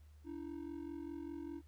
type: ring-modulated tone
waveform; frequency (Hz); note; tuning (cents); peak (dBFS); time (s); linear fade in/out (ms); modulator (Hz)
triangle; 311.1; D#4; 0; -38; 0.24-1.62; 50; 22.5
effects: added 75 Hz sine -57 dBFS peak until 1.67 s + pink hiss -75 dBFS RMS until 1.67 s